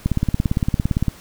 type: click train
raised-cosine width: 5 ms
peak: -5 dBFS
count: 19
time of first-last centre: 0.06-1.083 s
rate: 17.6 Hz
effects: pink hiss -44 dBFS RMS until 1.2 s